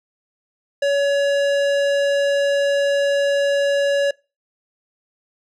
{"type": "tone with low-pass filter", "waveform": "square", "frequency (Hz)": 564, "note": "C#5", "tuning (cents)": 30, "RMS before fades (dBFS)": -18, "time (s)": [0.82, 4.11], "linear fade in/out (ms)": 5, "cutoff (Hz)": 5700, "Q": 0.52, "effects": ["noise-tail reverb RT60 0.3 s tail -25 dB re dry"]}